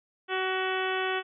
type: harmonic tone with a mistuned harmonic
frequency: 376.4 Hz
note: F#4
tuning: 30 cents sharp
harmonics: 1 / 2 / 3 / 4 / 5 / 6 / 7 / 8 / 9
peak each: -31 / -34 / -36 / -34 / -36 / -41 / -38 / -39 / -42 dBFS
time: 0.28-1.23 s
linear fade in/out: 50 ms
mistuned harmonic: 4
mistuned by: -19 cents
effects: none